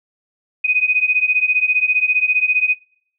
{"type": "beating tone pair", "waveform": "sine", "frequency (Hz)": [2489, 2504], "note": ["D#7", "D#7"], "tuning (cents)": [0, 10], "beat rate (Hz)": 15, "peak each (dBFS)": [-17, -16], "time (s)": [0.64, 2.75], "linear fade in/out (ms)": 10, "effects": ["noise-tail reverb RT60 0.6 s tail -24 dB re dry"]}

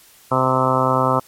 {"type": "harmonic tone", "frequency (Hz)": 130, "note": "C3", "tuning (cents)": -11, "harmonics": [1, 2, 3, 4, 5, 6, 7, 8, 9, 10], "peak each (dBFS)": [-23, -24, -27, -22, -24, -27, -23, -22, -24, -22], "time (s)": [0.31, 1.2], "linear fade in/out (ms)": 10, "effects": ["white hiss -49 dBFS RMS until 1.27 s", "MP3 64 kbps"]}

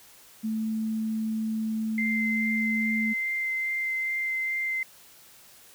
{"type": "tone", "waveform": "sine", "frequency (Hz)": 220, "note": "A3", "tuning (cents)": 0, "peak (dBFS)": -26, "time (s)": [0.43, 3.14], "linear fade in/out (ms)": 20}
{"type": "tone with vibrato", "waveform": "sine", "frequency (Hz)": 2082, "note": "C7", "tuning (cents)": -9, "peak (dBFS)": -26, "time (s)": [1.98, 4.83], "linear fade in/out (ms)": 2, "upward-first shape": "sine", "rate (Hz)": 2.4, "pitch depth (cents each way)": 9}
{"effects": ["white hiss -53 dBFS RMS until 5.74 s"]}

